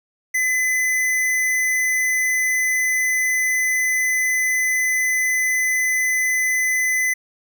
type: tone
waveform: square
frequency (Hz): 2019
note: B6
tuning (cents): +38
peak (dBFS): -18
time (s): 0.34-7.14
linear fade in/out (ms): 10
effects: none